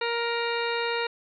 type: harmonic tone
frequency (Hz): 468.7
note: A#4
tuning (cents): +9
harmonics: 1 / 2 / 3 / 4 / 5 / 6 / 8 / 9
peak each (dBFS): -29 / -32 / -34 / -35 / -36 / -37 / -38 / -39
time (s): 0.01-1.07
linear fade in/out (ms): 5
effects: none